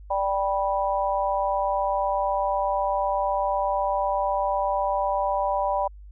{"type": "chord", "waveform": "sine", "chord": "G major", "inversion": "second", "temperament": "just", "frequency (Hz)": [588, 784, 980], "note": ["D5", "G5", "B5"], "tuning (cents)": [2, 0, -14], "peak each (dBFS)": -26, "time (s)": [0.1, 5.88], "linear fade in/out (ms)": 10, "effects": ["added 50 Hz sine -41 dBFS peak until 6.11 s"]}